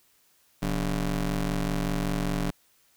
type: ring-modulated tone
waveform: 25% pulse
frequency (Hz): 105.8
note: G#2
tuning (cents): +33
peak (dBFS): -19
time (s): 0.62-2.51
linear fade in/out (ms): 10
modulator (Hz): 75.4
effects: white hiss -64 dBFS RMS until 2.96 s